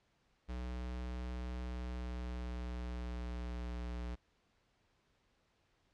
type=tone with pitch glide; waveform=square; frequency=61.6 to 60.02 Hz; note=B1 to B1; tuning=-4 to -49 cents; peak=-40 dBFS; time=0.48-4.16 s; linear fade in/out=20 ms; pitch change=-45 cents; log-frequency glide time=1.64-3.86 s; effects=pink hiss -75 dBFS RMS until 5.93 s + low-pass 5000 Hz 12 dB/octave